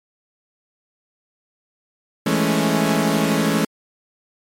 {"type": "chord", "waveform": "sawtooth", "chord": "A major seventh", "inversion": "second", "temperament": "equal", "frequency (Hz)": [164.81, 207.7, 220, 277.2], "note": ["E3", "G#3", "A3", "C#4"], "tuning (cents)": [0, 0, 0, 0], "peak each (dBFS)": -18, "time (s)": [2.26, 3.65], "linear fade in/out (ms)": 5, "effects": ["MP3 64 kbps"]}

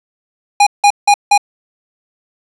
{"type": "tone bursts", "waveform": "square", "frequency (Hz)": 817, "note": "G#5", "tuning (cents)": -29, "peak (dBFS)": -6, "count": 4, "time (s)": [0.6, 1.378], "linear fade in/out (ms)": 5, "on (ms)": 67, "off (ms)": 170, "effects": ["resampled to 24000 Hz", "7-bit"]}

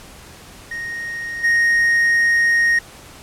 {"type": "tone with level steps", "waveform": "triangle", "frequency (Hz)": 1864.7, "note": "A#6", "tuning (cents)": 0, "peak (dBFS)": [-23, -11], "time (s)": [0.71, 2.79], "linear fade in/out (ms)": 5, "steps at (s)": 1.43, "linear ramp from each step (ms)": 20, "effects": ["pink hiss -41 dBFS RMS until 3.22 s", "low-pass 12000 Hz 12 dB/octave"]}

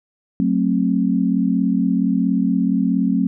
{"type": "chord", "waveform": "sine", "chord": "F# diminished", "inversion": "none", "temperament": "just", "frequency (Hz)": [185, 222, 266.4], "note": ["F#3", "A3", "C4"], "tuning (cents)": [0, 16, 31], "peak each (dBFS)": [-19, -20, -19], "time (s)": [0.4, 3.27], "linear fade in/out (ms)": 0, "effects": []}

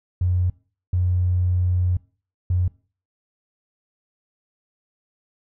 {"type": "tone bursts at uneven times", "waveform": "triangle", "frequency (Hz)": 90, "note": "F#2", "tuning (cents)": -47, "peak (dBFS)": -13, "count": 3, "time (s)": [[0.21, 0.5], [0.93, 1.97], [2.5, 2.68]], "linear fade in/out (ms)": 5, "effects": ["noise-tail reverb RT60 0.4 s tail -25 dB re dry", "tanh soft clip ceiling -15 dBFS"]}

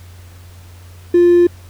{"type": "tone with hard clipping", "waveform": "triangle", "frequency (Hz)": 349.2, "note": "F4", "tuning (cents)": 0, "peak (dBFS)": -7, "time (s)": [1.14, 1.47], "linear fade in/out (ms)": 5, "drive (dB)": 4, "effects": ["added 89 Hz sine -36 dBFS peak until 1.69 s", "pink hiss -46 dBFS RMS until 1.69 s"]}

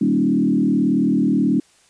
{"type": "tone with frequency modulation", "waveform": "sine", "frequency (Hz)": 246.9, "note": "B3", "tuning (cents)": 0, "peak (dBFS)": -14, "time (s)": [0.01, 1.6], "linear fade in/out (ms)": 5, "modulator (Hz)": 38.5, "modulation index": 1.7, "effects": ["white hiss -55 dBFS RMS until 1.89 s", "resampled to 22050 Hz"]}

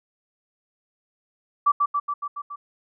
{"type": "tone with echo", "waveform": "sine", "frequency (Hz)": 1159, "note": "D6", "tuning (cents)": -23, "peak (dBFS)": -14, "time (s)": [1.66, 1.72], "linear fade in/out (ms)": 10, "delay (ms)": 140, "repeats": 6, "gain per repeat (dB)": -3, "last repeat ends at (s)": 2.56, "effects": []}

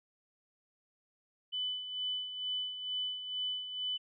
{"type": "tone with tremolo", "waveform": "sine", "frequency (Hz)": 3000, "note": "F#7", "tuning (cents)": 23, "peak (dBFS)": -32, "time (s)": [1.52, 3.98], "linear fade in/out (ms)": 20, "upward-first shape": "sine", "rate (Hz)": 2.2, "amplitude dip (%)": 60, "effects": []}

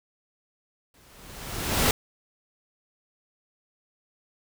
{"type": "noise with exponential growth", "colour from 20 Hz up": "pink", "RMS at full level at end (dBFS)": -19, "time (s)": [0.94, 1.91], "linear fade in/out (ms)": 2, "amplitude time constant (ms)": 210, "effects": []}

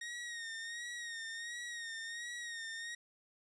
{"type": "tone with vibrato", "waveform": "sawtooth", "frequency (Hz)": 1864.7, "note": "A#6", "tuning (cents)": 0, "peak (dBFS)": -38, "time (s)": [0.01, 2.95], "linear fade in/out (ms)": 5, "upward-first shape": "sine", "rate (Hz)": 1.4, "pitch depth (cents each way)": 52, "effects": ["resampled to 22050 Hz", "13-bit"]}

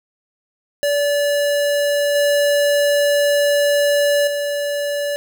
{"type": "tone with level steps", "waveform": "square", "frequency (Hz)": 577, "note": "D5", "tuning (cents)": -31, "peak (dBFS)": [-16, -14, -20], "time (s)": [0.83, 5.16], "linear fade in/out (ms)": 0, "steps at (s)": [2.15, 4.27], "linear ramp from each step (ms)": 5, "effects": []}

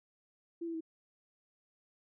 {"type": "tone with pitch steps", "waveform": "sine", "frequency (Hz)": [337.2, 331.7, 323], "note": ["E4", "E4", "E4"], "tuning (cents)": [39, 11, -35], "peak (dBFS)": -36, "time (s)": [0.61, 0.808], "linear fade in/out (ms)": 10, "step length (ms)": 66, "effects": []}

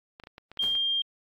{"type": "clicks", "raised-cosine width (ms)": 0.3, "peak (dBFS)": -28, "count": 8, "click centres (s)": [0.199, 0.237, 0.271, 0.381, 0.516, 0.573, 0.639, 0.753]}
{"type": "tone", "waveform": "sine", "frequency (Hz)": 3200, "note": "G7", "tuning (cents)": 35, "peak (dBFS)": -24, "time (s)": [0.59, 1.02], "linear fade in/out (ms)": 5}
{"type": "noise with exponential decay", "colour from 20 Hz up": "pink", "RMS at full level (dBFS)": -42, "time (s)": [0.62, 0.95], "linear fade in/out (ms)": 5, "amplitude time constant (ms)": 71}
{"effects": ["AAC 48 kbps"]}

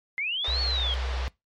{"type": "linear two-way sweep", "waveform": "sine", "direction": "up then down", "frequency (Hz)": [2055, 4451, 3180], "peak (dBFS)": -26, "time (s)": [0.18, 0.94], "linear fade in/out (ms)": 0, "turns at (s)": 0.61}
{"type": "band-pass noise", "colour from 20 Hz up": "pink", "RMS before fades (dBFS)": -38, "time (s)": [0.44, 1.28], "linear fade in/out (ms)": 5, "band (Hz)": [440, 4600], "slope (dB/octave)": 24}
{"type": "tone with pitch glide", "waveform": "sine", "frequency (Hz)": [63.9, 62.91], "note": ["C2", "B1"], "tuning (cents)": [-40, 33], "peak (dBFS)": -27, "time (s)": [0.48, 1.28], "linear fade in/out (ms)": 0, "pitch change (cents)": -27, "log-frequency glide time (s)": [0.77, 1.14]}
{"effects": ["noise-tail reverb RT60 0.2 s tail -22 dB re dry", "MP3 64 kbps"]}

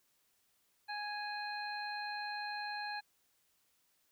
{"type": "harmonic tone", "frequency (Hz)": 830.6, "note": "G#5", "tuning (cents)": 0, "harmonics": [1, 2, 3, 5], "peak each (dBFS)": [-41, -43, -49, -46], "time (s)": [0.88, 3.01], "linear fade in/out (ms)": 20, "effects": ["white hiss -75 dBFS RMS until 4.11 s"]}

